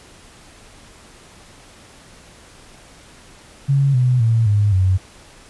sine tone with pitch steps, 138.59 / 125.63 / 113.88 / 103.23 / 93.57 Hz, C#3 / B2 / A#2 / G#2 / F#2, 0 / +30 / -40 / -10 / +20 cents, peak -12 dBFS, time 3.68-4.98 s, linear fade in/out 20 ms, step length 260 ms, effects pink hiss -45 dBFS RMS until 5.49 s + resampled to 24000 Hz

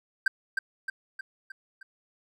triangle tone with echo, 1568 Hz, G6, in tune, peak -17 dBFS, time 0.26-0.28 s, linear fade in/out 5 ms, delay 310 ms, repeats 5, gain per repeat -5 dB, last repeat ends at 1.83 s, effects none

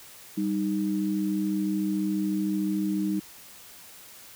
sine tone pair together, 195.8 / 309.6 Hz, G3 / D#4, -2 / -9 cents, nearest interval minor sixth, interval 793 cents, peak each -27 dBFS, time 0.37-3.2 s, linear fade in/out 10 ms, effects white hiss -48 dBFS RMS until 4.35 s

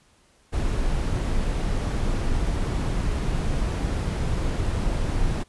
brown noise, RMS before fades -24 dBFS, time 0.52-5.44 s, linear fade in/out 20 ms, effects pink hiss -60 dBFS RMS until 5.48 s + resampled to 24000 Hz

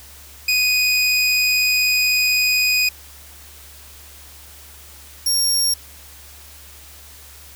25% pulse tone pair in turn, 2489 / 5565 Hz, D#7 / F8, 0 / -7 cents, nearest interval octave + major second, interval 1393 cents, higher second, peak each -11 dBFS, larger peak neither, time 0.48-2.89 / 5.26-5.74 s, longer first, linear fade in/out 5 ms, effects added 71 Hz sine -45 dBFS peak until 7.55 s + white hiss -43 dBFS RMS until 7.55 s

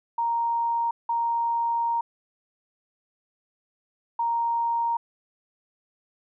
sine tone bursts at uneven times, 932.3 Hz, A#5, in tune, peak -22 dBFS, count 3, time 0.18-0.91 / 1.09-2.01 / 4.19-4.97 s, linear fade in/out 5 ms, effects none

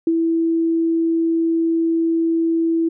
sine tone with ADSR envelope, 329.6 Hz, E4, in tune, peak -12 dBFS, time 0.07-2.89 s, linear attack 3 ms, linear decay 45 ms, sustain -3 dB, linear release 10 ms, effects none

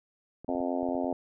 clicks, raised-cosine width 2 ms, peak -31 dBFS, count 9, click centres 0.446 / 0.494 / 0.551 / 0.604 / 0.83 / 0.889 / 0.951 / 1.045 / 1.128 s
harmonic tone, 88.3 Hz, F2, 20 cents sharp, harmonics 3 / 4 / 5 / 6 / 7 / 8 / 9 / 10, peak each -31 / -37 / -39 / -39 / -34 / -37 / -42 / -44 dBFS, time 0.48-1.13 s, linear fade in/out 5 ms
effects none

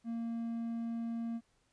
triangle tone, 230.9 Hz, A#3, 16 cents flat, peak -33 dBFS, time 0.04-1.41 s, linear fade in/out 50 ms, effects pink hiss -74 dBFS RMS until 1.72 s + resampled to 22050 Hz

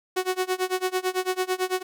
sawtooth tone with tremolo, 370 Hz, F#4, in tune, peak -17 dBFS, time 0.16-1.83 s, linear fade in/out 10 ms, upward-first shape sine, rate 9 Hz, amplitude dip 95%, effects none

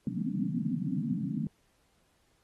white band-pass noise, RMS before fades -32 dBFS, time 0.07-1.47 s, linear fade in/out 2 ms, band 130 to 280 Hz, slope 96 dB/octave, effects pink hiss -71 dBFS RMS until 2.43 s + AAC 32 kbps

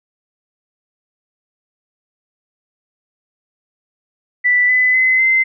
sine tone with pitch steps, 1975.5 / 2007 / 2038 / 2070 Hz, B6 / B6 / C7 / C7, 0 / +27 / -46 / -19 cents, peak -10 dBFS, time 4.44-5.44 s, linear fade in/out 20 ms, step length 250 ms, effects none

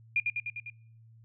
sine tone with echo, 2418 Hz, D7, 50 cents sharp, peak -23 dBFS, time 0.16-0.2 s, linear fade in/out 2 ms, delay 100 ms, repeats 5, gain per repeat -3 dB, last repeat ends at 0.7 s, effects noise-tail reverb RT60 0.6 s tail -24 dB re dry + added 113 Hz sine -53 dBFS peak until 1.24 s

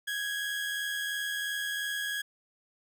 30% pulse tone pair together, 1578.3 / 1661.2 Hz, G6 / G#6, +11 / 0 cents, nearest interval minor second, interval 89 cents, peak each -39 / -29 dBFS, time 0.07-2.22 s, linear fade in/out 10 ms, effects none

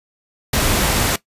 pink noise, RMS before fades -17 dBFS, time 0.53-1.16 s, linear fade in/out 5 ms, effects noise-tail reverb RT60 0.1 s tail -17 dB re dry + resampled to 32000 Hz

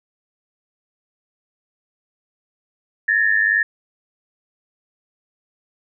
sine tone pair together, 1720 / 1822.3 Hz, A6 / A#6, -40 / -40 cents, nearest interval minor second, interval 100 cents, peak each -17 dBFS, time 3.08-3.63 s, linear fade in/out 5 ms, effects none

